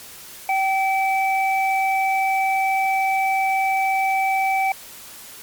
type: tone pair together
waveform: sine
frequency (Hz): 771.1 / 2307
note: G5 / D7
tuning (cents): -29 / -31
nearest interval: octave + perfect fifth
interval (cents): 1898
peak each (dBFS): -18 / -23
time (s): 0.49-4.72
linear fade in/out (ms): 2
effects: white hiss -40 dBFS RMS until 5.42 s + MP3 96 kbps